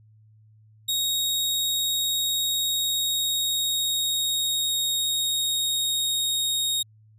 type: tone with pitch glide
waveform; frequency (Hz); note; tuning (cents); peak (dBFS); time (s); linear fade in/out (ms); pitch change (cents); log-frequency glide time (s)
sawtooth; 3764 to 3740; A#7 to A#7; +16 to +5; -20; 0.88-6.83; 10; -11; 2.59-6.49
effects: added 108 Hz sine -52 dBFS peak until 7.18 s